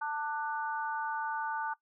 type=harmonic tone; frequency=296.6 Hz; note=D4; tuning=17 cents sharp; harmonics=3 / 4 / 5; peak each=-34 / -40 / -37 dBFS; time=0.01-1.74 s; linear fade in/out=10 ms; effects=noise-tail reverb RT60 0.1 s tail -19 dB re dry